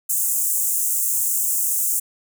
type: high-pass noise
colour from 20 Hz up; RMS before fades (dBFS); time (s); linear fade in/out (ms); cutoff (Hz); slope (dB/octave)
pink; -21; 0.09-2; 10; 7000; 48
effects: none